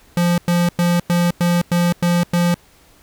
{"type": "tone bursts", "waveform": "square", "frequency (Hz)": 174, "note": "F3", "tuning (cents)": -6, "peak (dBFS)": -14, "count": 8, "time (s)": [0.17, 2.543], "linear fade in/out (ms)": 2, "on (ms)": 210, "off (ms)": 99, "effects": ["pink hiss -51 dBFS RMS until 3.02 s"]}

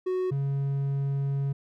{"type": "tone pair in turn", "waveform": "triangle", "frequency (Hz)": [369.4, 138.77], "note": ["F#4", "C#3"], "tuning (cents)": [-3, 2], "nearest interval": "octave + perfect fourth", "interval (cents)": 1695, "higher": "first", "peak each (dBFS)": -23, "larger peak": "neither", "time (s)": [[0.06, 0.31], [0.31, 1.53]], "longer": "second", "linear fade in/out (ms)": 10, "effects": []}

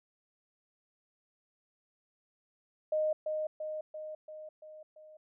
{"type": "tone with echo", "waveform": "sine", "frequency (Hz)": 618, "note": "D#5", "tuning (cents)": -12, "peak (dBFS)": -27, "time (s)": [2.92, 3.13], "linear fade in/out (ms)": 5, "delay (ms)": 340, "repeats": 6, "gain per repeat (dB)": -4, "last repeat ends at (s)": 5.17, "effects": []}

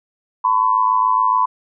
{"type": "tone with amplitude modulation", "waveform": "sine", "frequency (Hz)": 1009, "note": "B5", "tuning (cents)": 37, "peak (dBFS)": -9, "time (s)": [0.44, 1.46], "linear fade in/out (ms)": 10, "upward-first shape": "sine", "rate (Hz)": 107, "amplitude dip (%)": 80, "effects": []}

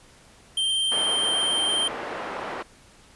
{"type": "tone with vibrato", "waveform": "square", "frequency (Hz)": 3145, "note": "G7", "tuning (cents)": 5, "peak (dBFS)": -22, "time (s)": [0.57, 1.88], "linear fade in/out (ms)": 5, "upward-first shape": "sine", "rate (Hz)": 17, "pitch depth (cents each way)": 11}
{"type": "band-pass noise", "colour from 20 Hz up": "pink", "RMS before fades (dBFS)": -33, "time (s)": [0.91, 2.63], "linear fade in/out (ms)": 10, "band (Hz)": [420, 1700], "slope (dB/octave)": 12}
{"effects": ["pink hiss -53 dBFS RMS until 3.15 s", "resampled to 24000 Hz"]}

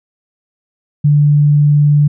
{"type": "tone", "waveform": "sine", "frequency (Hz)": 146.83, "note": "D3", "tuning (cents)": 0, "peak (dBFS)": -6, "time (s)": [1.04, 2.08], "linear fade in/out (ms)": 10, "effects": []}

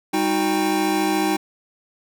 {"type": "tone cluster", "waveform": "square", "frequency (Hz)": [198.6, 312.9, 366.9, 793], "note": ["G3", "D#4", "F#4", "G5"], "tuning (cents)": [23, 10, -15, 20], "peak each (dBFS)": [-29, -22, -26, -25], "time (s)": [0.13, 1.37], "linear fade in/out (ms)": 10, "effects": []}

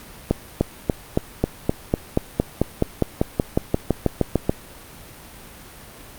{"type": "accelerating click train", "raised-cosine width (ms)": 2, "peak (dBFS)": -3, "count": 21, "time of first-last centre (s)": [0.31, 4.495], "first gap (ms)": 300, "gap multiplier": 0.96, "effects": ["pink hiss -42 dBFS RMS until 6.18 s", "Opus 48 kbps"]}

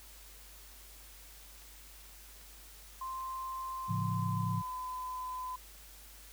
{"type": "click train", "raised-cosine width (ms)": 0.2, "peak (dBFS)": -40, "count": 4, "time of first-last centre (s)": [1.62, 4.001], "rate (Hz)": 1.26}
{"type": "tone with pitch glide", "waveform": "sine", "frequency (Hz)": [1046.5, 1013.8], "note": ["C6", "B5"], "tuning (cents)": [0, 45], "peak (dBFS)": -37, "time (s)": [3.01, 5.56], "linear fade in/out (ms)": 5, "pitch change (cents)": -55, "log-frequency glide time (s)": [3.79, 4.64]}
{"type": "chord", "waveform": "sine", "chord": "A augmented", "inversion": "none", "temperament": "equal with one note detuned", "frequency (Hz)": [110, 138.59, 172.81], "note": ["A2", "C#3", "E#3"], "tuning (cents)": [0, 0, -18], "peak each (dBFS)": [-34, -38, -36], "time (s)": [3.88, 4.62], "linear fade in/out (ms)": 20}
{"effects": ["added 50 Hz sine -55 dBFS peak until 6.32 s", "white hiss -55 dBFS RMS until 6.32 s"]}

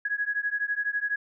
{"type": "beating tone pair", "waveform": "sine", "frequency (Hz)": [1661.2, 1673.2], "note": ["G#6", "G#6"], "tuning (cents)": [0, 12], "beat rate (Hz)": 12, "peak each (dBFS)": -29, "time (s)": [0.05, 1.16], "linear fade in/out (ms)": 5, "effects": []}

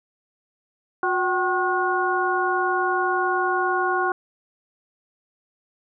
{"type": "harmonic tone with a mistuned harmonic", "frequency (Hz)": 361.8, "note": "F#4", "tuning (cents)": -39, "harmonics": [1, 2, 3, 4], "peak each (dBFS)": [-25, -25, -25, -25], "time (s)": [1.03, 4.12], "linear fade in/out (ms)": 2, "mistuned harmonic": 2, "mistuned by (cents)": 91, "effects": []}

